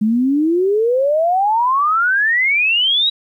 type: exponential sweep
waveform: sine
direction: up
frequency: 207.7 to 3895 Hz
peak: -12 dBFS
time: 0.01-3.1 s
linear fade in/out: 10 ms
effects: 9-bit